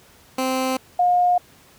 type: tone pair in turn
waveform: 15% pulse / sine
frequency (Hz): 260.4 / 714.3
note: C4 / F5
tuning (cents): -8 / +39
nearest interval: octave + perfect fourth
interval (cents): 1747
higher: second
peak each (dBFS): -14 / -14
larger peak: neither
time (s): 0.38-0.77 / 0.99-1.38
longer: neither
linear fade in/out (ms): 5
effects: pink hiss -51 dBFS RMS until 1.78 s + high-pass 60 Hz 12 dB/octave